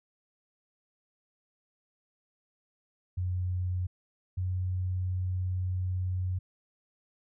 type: tone pair in turn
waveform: sine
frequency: 90.8 / 91.8 Hz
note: F#2 / F#2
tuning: -32 / -13 cents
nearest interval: unison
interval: 19 cents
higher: second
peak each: -28 dBFS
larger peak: neither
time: 3.17-3.87 / 4.37-6.39 s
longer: second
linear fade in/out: 10 ms
effects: none